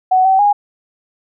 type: tone with pitch steps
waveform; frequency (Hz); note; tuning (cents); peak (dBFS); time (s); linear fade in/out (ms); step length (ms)
sine; 746 / 765 / 821; F#5 / G5 / G#5; +14 / -42 / -20; -8; 0.11-0.53; 10; 140
effects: none